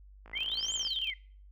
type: click train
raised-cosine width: 0.5 ms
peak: -36 dBFS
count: 34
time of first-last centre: 0.26-0.868 s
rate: 54.3 Hz
type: exponential two-way sweep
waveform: sine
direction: up then down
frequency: 1975.5 to 7540 to 1975.5 Hz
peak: -36 dBFS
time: 0.33-1.14 s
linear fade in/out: 5 ms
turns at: 0.74 s
type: tone with tremolo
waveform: sine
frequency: 3136 Hz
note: G7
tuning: in tune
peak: -30 dBFS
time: 0.35-1.12 s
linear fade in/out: 20 ms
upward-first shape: square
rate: 18 Hz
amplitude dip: 65%
effects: noise-tail reverb RT60 0.5 s tail -24 dB re dry + added 49 Hz sine -51 dBFS peak until 1.51 s

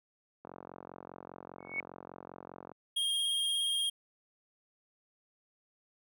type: click train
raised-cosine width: 1 ms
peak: -31 dBFS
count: 103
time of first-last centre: 0.45-2.717 s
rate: 45 Hz
type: tone with exponential growth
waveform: sine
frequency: 2217 Hz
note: C#7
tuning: in tune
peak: -28 dBFS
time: 1.59-1.8 s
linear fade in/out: 1 ms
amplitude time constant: 45 ms
type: tone with vibrato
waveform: square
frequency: 3236 Hz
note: G#7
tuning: 46 cents flat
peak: -30 dBFS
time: 2.96-3.9 s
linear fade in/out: 10 ms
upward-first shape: sine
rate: 17 Hz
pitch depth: 19 cents each way
effects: high-pass 150 Hz 12 dB/octave

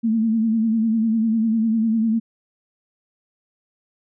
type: tone with vibrato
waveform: sine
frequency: 223.4 Hz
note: A3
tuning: 27 cents sharp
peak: -16 dBFS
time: 0.03-2.2 s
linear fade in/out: 20 ms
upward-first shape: sine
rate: 10 Hz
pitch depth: 57 cents each way
effects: none

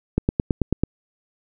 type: click train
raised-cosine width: 3 ms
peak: -5 dBFS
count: 7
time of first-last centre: 0.18-0.836 s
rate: 9.15 Hz
effects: none

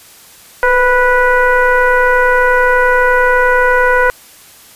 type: tone with frequency modulation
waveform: sine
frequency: 987.8 Hz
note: B5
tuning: in tune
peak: -7 dBFS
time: 0.63-4.1 s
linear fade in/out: 0 ms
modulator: 486 Hz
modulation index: 1.6
effects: white hiss -40 dBFS RMS until 4.75 s + resampled to 32000 Hz

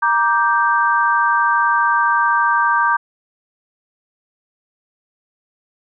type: chord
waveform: sine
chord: G minor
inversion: first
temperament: just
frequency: 940.8 / 1176 / 1568 Hz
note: Bb5 / D6 / G6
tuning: +16 / +2 / 0 cents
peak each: -17 dBFS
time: 0.02-2.97 s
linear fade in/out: 10 ms
effects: none

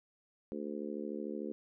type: harmonic tone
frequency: 73.42 Hz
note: D2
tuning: in tune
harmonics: 3 / 4 / 5 / 6 / 7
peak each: -42 / -43 / -43 / -45 / -47 dBFS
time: 0.52-1.52 s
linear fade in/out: 0 ms
effects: none

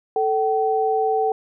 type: tone pair together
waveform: sine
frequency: 440 / 765.3 Hz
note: A4 / G5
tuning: 0 / -42 cents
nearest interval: minor seventh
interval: 958 cents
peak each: -20 dBFS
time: 0.16-1.32 s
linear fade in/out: 2 ms
effects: none

